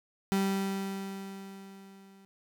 35% pulse tone with level ramp, 194.8 Hz, G3, 11 cents flat, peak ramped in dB -23 to -53 dBFS, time 0.32-2.25 s, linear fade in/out 0 ms, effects none

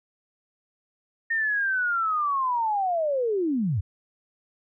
sine linear sweep, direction down, 1841 to 80.9 Hz, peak -22 dBFS, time 1.3-3.81 s, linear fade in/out 10 ms, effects none

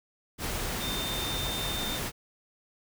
sine tone in noise, 3616 Hz, A7, 47 cents sharp, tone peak -34 dBFS, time 0.79-2 s, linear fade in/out 50 ms, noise pink, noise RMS -33 dBFS, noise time 0.38-2.12 s, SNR -4 dB, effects none

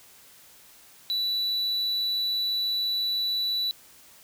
triangle tone, 3953 Hz, B7, 1 cent sharp, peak -23 dBFS, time 1.1-3.71 s, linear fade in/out 0 ms, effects white hiss -53 dBFS RMS until 4.23 s

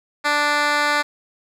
10% pulse tone with band-pass filter, 293.7 Hz, D4, in tune, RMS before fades -19 dBFS, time 0.24-1.03 s, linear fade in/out 20 ms, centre 2200 Hz, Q 0.68, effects none

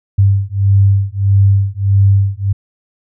sine beating tone pair, 98 / 99.6 Hz, G2 / G2, 0 / +28 cents, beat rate 1.6 Hz, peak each -11 dBFS, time 0.18-2.53 s, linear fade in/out 10 ms, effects none

